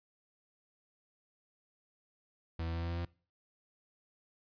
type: tone with pitch steps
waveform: 40% pulse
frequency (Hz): 82.41 / 83.13 / 83.85 / 84.58 / 85.32 / 86.06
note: E2 / E2 / E2 / E2 / F2 / F2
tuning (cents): 0 / +15 / +30 / +45 / -40 / -25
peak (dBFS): -34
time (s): 2.59-3.052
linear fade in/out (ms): 5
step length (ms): 77
effects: noise-tail reverb RT60 0.4 s tail -22 dB re dry + resampled to 11025 Hz